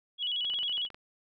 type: tone with vibrato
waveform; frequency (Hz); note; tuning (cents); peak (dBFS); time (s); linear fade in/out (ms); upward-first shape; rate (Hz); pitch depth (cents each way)
sine; 3136; G7; 0; -29; 0.18-0.89; 50; square; 11; 100
type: clicks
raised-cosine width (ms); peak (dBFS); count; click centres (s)
0.3; -32; 10; 0.447 / 0.501 / 0.537 / 0.588 / 0.63 / 0.696 / 0.779 / 0.851 / 0.903 / 0.945
effects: none